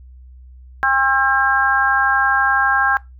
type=harmonic tone; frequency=268.1 Hz; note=C4; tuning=42 cents sharp; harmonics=3 / 4 / 5 / 6; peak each=-20 / -20 / -21 / -16 dBFS; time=0.83-2.97 s; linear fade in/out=0 ms; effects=noise-tail reverb RT60 0.2 s tail -21 dB re dry + added 63 Hz sine -38 dBFS peak until 3.19 s